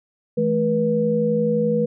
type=tone cluster; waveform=sine; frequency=164.3 / 216 / 484.1 Hz; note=E3 / A3 / B4; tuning=-5 / -32 / -35 cents; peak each=-25 / -22 / -19 dBFS; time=0.37-1.86 s; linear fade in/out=10 ms; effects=none